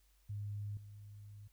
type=tone with level steps; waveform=sine; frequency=103 Hz; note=G#2; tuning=14 cents flat; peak=-39 / -50 dBFS; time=0.29-1.48 s; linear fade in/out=10 ms; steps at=0.77 s; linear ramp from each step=2 ms; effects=added 50 Hz sine -68 dBFS peak until 1.52 s + white hiss -75 dBFS RMS until 1.52 s